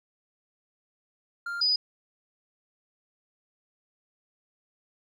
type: tone pair in turn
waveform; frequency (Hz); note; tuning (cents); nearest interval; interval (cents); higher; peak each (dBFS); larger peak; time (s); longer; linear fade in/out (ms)
triangle / sine; 1396.9 / 4958; F6 / D#8; 0 / -7; octave + minor seventh; 2193; second; -29 / -21; second; 1.46-1.61 / 1.61-1.76; neither; 5
effects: none